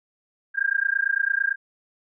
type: tone with amplitude modulation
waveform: sine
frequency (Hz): 1605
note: G6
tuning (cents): +40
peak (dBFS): -16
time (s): 0.54-1.56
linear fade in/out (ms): 50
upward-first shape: sine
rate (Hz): 28.9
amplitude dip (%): 100
effects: none